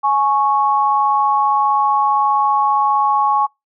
sine tone pair together, 839.2 / 1104 Hz, G#5 / C#6, +18 / -7 cents, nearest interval perfect fourth, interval 475 cents, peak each -15 dBFS, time 0.03-3.47 s, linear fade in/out 20 ms, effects noise-tail reverb RT60 0.2 s tail -26 dB re dry

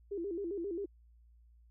sine tone with vibrato, 368.8 Hz, F#4, 6 cents flat, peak -35 dBFS, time 0.11-0.86 s, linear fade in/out 10 ms, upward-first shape square, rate 7.5 Hz, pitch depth 150 cents each way, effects added 58 Hz sine -59 dBFS peak until 1.7 s

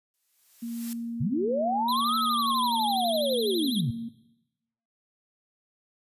blue noise with exponential growth, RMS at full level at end -36 dBFS, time 0.14-0.93 s, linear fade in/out 0 ms, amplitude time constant 170 ms
sine tone with pitch glide, 233.1 to 230.8 Hz, A#3 to A#3, 0 to -17 cents, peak -31 dBFS, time 0.62-4.09 s, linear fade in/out 10 ms, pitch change -17 cents, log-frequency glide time 1.09-3.92 s
sine linear two-way sweep, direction up then down, 106.5 to 1321 to 106.5 Hz, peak -24 dBFS, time 1.2-3.91 s, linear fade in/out 10 ms, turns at 2.17 s
square tone with vibrato, 3635 Hz, A#7, 44 cents flat, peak -31 dBFS, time 1.88-3.81 s, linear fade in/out 5 ms, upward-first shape sine, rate 12 Hz, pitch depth 210 cents each way
effects noise-tail reverb RT60 0.9 s tail -17 dB re dry + resampled to 32000 Hz

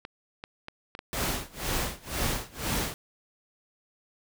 clicks, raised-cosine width 0.3 ms, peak -22 dBFS, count 5, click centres 0.051 / 0.439 / 0.684 / 0.951 / 0.991 s
pink noise with tremolo, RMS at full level -28 dBFS, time 1.13-2.94 s, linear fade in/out 0 ms, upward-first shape sine, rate 2 Hz, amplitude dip 95%
effects none

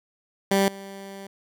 15% pulse tone with level steps, 196 Hz, G3, in tune, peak -12 / -31 dBFS, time 0.51-1.27 s, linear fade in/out 5 ms, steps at 0.68 s, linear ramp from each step 2 ms, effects none

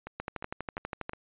two click trains, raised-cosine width 0.5 ms, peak -24 / -19 dBFS, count 4 / 12, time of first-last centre 0.07-1.134 / 0.2-1.094 s, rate 2.82 / 12.3 Hz, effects resampled to 8000 Hz

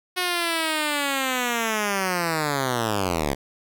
5% pulse linear sweep, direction down, 366.1 to 65.41 Hz, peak -11 dBFS, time 0.16-3.35 s, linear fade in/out 20 ms, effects none

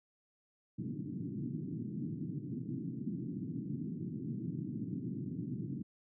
pink band-pass noise, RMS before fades -40 dBFS, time 0.78-5.83 s, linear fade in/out 10 ms, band 120 to 320 Hz, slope 48 dB/octave, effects none

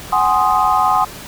sine chord, Ab dominant seventh, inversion third, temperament equal with one note detuned, 746.4 / 830.6 / 1046.5 / 1244.5 Hz, Gb5 / Ab5 / C6 / Eb6, +15 / 0 / 0 / 0 cents, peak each -17 dBFS, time 0.12-1.05 s, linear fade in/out 10 ms, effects pink hiss -33 dBFS RMS until 1.27 s

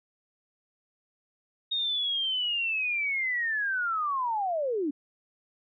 sine linear sweep, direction down, 3729 to 269.6 Hz, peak -26 dBFS, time 1.71-4.91 s, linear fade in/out 10 ms, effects none

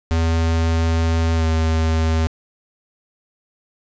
square tone with pitch glide, 82.1 to 80.5 Hz, E2 to E2, -6 to -41 cents, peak -16 dBFS, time 0.11-2.27 s, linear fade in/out 0 ms, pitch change -35 cents, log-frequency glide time 1.34-1.45 s, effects resampled to 16000 Hz + 9-bit

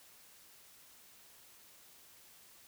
silence, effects white hiss -60 dBFS RMS until 2.67 s

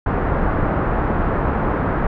pink low-pass noise, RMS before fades -19 dBFS, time 0.06-2.07 s, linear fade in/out 5 ms, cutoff 1500 Hz, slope 24 dB/octave, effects none

